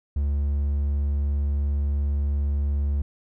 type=tone; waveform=triangle; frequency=71.4 Hz; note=D2; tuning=48 cents flat; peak=-19 dBFS; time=0.16-3.02 s; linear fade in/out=5 ms; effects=none